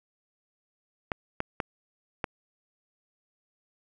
clicks, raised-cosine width 0.5 ms, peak -13 dBFS, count 4, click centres 1.118 / 1.404 / 1.602 / 2.242 s, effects none

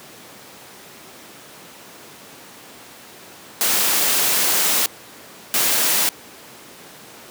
white noise bursts at uneven times, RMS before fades -18 dBFS, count 2, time 3.61-4.86 / 5.54-6.09 s, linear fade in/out 0 ms, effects pink hiss -41 dBFS RMS until 7.3 s + high-pass 200 Hz 12 dB/octave

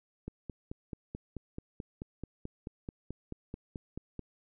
click train, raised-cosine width 3 ms, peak -26 dBFS, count 19, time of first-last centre 0.28-4.193 s, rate 4.6 Hz, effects none

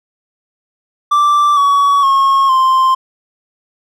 triangle tone with pitch steps, 1172 / 1128.8 / 1087.2 / 1047.2 Hz, D6 / C#6 / C#6 / C6, -4 / +31 / -34 / +1 cents, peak -6 dBFS, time 1.11-2.95 s, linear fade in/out 10 ms, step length 460 ms, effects none

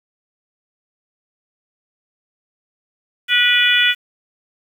harmonic tone with a mistuned harmonic, 487.7 Hz, B4, 22 cents flat, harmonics 3 / 4 / 5 / 6 / 7, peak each -18 / -18 / -18 / -18 / -18 dBFS, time 3.28-3.95 s, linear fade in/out 50 ms, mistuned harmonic 6, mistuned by +19 cents, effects 7-bit

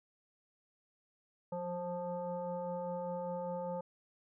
sine tone with frequency modulation, 529 Hz, C5, 19 cents sharp, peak -36 dBFS, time 1.52-3.81 s, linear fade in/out 5 ms, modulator 351 Hz, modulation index 1, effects none

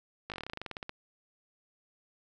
slowing click train, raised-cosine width 0.3 ms, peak -22 dBFS, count 17, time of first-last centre 0.3-0.894 s, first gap 18 ms, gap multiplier 1.09, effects none

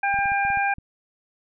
harmonic tone, 799 Hz, G5, 33 cents sharp, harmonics 1 / 2 / 3, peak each -22 / -25 / -27 dBFS, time 0.03-0.74 s, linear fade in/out 5 ms
clicks, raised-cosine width 5 ms, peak -28 dBFS, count 8, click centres 0.142 / 0.189 / 0.257 / 0.319 / 0.451 / 0.503 / 0.573 / 0.784 s
effects none

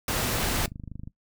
pink noise, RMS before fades -27 dBFS, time 0.08-0.66 s, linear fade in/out 2 ms
click train, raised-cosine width 5 ms, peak -26 dBFS, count 12, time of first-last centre 0.64-1.075 s, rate 25.3 Hz
effects noise-tail reverb RT60 0.1 s tail -18 dB re dry

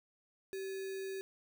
sine tone with sample-and-hold, 385.1 Hz, G4, 31 cents flat, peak -38 dBFS, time 0.53-1.21 s, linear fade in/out 0 ms, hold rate 2100 Hz, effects none

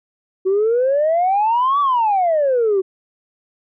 sine exponential two-way sweep, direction up then down, 370 to 1167 to 370 Hz, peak -12 dBFS, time 0.45-2.82 s, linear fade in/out 20 ms, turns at 1.8 s, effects tanh soft clip ceiling -10 dBFS

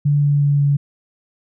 sine tone with pitch steps, 145 / 144.16 / 143.33 / 142.51 Hz, D3 / D3 / D3 / C#3, -22 / -32 / -42 / +48 cents, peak -12 dBFS, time 0.05-0.77 s, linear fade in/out 10 ms, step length 180 ms, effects none

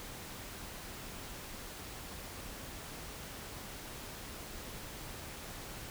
silence, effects pink hiss -46 dBFS RMS until 5.9 s

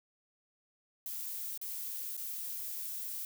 violet noise with dropouts, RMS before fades -40 dBFS, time 1.06-3.25 s, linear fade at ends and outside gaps 1 ms, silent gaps 1.576-1.614 / 2.168-2.176 s, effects none

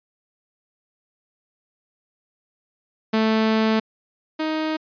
sawtooth tone pair in turn, 220 / 313 Hz, A3 / D#4, 0 / +10 cents, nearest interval tritone, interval 610 cents, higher second, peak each -13 / -18 dBFS, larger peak first, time 3.13-3.8 / 4.39-4.77 s, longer first, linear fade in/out 10 ms, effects resampled to 11025 Hz

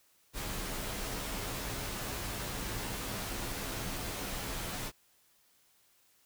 pink noise with comb filter, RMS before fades -38 dBFS, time 0.33-4.92 s, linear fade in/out 50 ms, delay 13 ms, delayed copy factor -0.55, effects white hiss -68 dBFS RMS until 6.25 s

